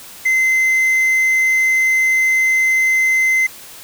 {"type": "tone", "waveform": "triangle", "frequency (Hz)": 2063, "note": "C7", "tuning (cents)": -25, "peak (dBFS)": -10, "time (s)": [0.25, 3.47], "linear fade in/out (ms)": 10, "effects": ["white hiss -37 dBFS RMS until 3.83 s"]}